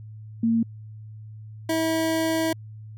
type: tone pair in turn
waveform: sine / 25% pulse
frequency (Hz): 228.4 / 323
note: A#3 / E4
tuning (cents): -35 / -35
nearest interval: tritone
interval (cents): 600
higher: second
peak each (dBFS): -18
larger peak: neither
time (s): 0.43-0.63 / 1.69-2.53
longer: second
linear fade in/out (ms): 5
effects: added 108 Hz sine -38 dBFS peak until 2.97 s